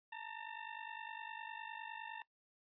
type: ring-modulated tone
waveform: 20% pulse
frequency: 903 Hz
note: A5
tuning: 45 cents sharp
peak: -38 dBFS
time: 0.12-2.22 s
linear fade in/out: 2 ms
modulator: 24.9 Hz
effects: noise-tail reverb RT60 0.1 s tail -19 dB re dry + resampled to 11025 Hz